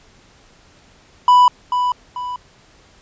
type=tone with echo; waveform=triangle; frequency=990 Hz; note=B5; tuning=4 cents sharp; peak=-5 dBFS; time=1.28-1.48 s; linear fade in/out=2 ms; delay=440 ms; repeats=2; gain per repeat=-8 dB; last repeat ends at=2.36 s; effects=pink hiss -50 dBFS RMS until 3.01 s + resampled to 16000 Hz